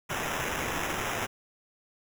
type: noise with sample-and-hold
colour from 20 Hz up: blue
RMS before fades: -32 dBFS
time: 0.09-1.27 s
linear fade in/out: 20 ms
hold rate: 4410 Hz
effects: none